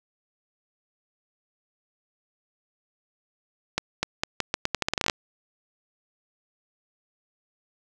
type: accelerating click train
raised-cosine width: 0.2 ms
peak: -6 dBFS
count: 16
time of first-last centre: 3.78-5.098 s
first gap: 250 ms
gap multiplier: 0.82
effects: none